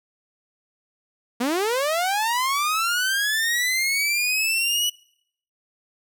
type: linear sweep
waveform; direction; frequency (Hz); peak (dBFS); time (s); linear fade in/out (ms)
sawtooth; up; 228.5 to 2960; -17; 1.4-4.9; 10
effects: noise-tail reverb RT60 0.7 s tail -25 dB re dry